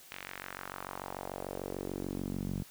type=tone with band-pass filter sweep; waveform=sawtooth; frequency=46.8 Hz; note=F#1; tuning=20 cents sharp; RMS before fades=-40 dBFS; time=0.11-2.63 s; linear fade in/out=10 ms; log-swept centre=2500 to 170 Hz; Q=1.8; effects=white hiss -55 dBFS RMS until 2.7 s